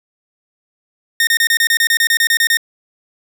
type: tone bursts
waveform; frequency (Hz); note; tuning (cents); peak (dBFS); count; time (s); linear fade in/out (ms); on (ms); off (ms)
sawtooth; 1837; A#6; -26; -7; 14; 1.2-2.571; 2; 71; 29
effects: none